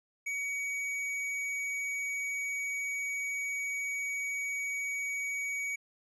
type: tone with tanh clipping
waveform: sine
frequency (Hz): 2257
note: C#7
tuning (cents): +31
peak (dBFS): -34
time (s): 0.26-5.76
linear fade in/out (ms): 10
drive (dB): 12
effects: resampled to 24000 Hz